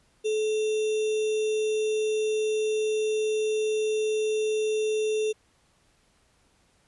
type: tone with sample-and-hold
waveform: sine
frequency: 431.2 Hz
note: A4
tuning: 35 cents flat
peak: -23 dBFS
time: 0.24-5.33 s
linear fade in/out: 20 ms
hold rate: 3150 Hz
effects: pink hiss -65 dBFS RMS until 6.87 s + resampled to 24000 Hz